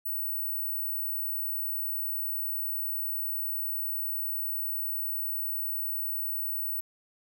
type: tone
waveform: sine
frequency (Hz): 15870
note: B9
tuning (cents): +7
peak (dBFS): -29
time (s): 0.05-6.81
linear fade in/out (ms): 10
effects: none